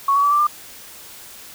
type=tone with pitch steps; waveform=sine; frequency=1108.7 / 1130 / 1151.8 / 1173.9 / 1196.5 Hz; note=C#6 / C#6 / D6 / D6 / D6; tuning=0 / +33 / -34 / -1 / +32 cents; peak=-13 dBFS; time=0.08-0.47 s; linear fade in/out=5 ms; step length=78 ms; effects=white hiss -40 dBFS RMS until 1.54 s